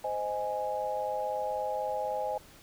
sine chord, Ab major, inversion first, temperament just, 519.1 / 623 / 830.6 Hz, C5 / Eb5 / Ab5, -14 / +2 / 0 cents, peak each -35 / -35 / -33 dBFS, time 0.04-2.38 s, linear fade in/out 5 ms, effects pink hiss -55 dBFS RMS until 2.62 s

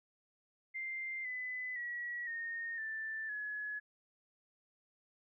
sine tone with pitch steps, 2093 / 2007 / 1923.7 / 1844.3 / 1768.1 / 1695.1 Hz, C7 / B6 / B6 / A#6 / A6 / G#6, 0 / +27 / -46 / -19 / +8 / +35 cents, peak -38 dBFS, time 0.74-3.8 s, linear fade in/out 20 ms, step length 510 ms, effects none

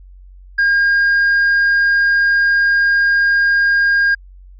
sine tone with tanh clipping, 1617 Hz, G#6, 47 cents flat, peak -11 dBFS, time 0.58-4.15 s, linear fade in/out 10 ms, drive 2 dB, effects added 46 Hz sine -37 dBFS peak until 4.59 s + resampled to 16000 Hz

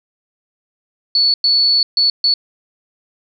sine tone bursts at uneven times, 4435 Hz, C#8, in tune, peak -10 dBFS, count 4, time 1.15-1.34 / 1.44-1.83 / 1.97-2.1 / 2.24-2.34 s, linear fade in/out 2 ms, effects none

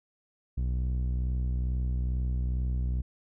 sawtooth tone with low-pass filter, 62.3 Hz, B1, 16 cents sharp, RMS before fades -29 dBFS, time 0.57-3.02 s, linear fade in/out 10 ms, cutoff 140 Hz, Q 0.59, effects none

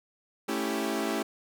sawtooth chord, A dominant seventh, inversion none, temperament equal, 220 / 277.2 / 329.6 / 392 Hz, A3 / C#4 / E4 / G4, 0 / 0 / 0 / 0 cents, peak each -30 dBFS, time 0.48-1.23 s, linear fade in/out 10 ms, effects none

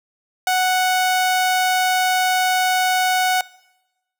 sawtooth tone, 740 Hz, F#5, in tune, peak -12 dBFS, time 0.47-3.41 s, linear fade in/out 2 ms, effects noise-tail reverb RT60 1.0 s tail -22 dB re dry

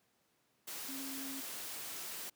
sine tone in noise, 270.4 Hz, C#4, 43 cents flat, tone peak -44 dBFS, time 0.88-1.41 s, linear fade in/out 10 ms, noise white, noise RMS -44 dBFS, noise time 0.67-2.3 s, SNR -3 dB, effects pink hiss -75 dBFS RMS until 2.35 s + high-pass 150 Hz 12 dB/octave

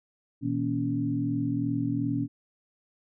sine tone cluster, 120.6 / 162.8 / 239.4 / 282.3 Hz, B2 / E3 / A#3 / C#4, -41 / -21 / +46 / +32 cents, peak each -31 / -35 / -33 / -28 dBFS, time 0.41-2.28 s, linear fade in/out 50 ms, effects none

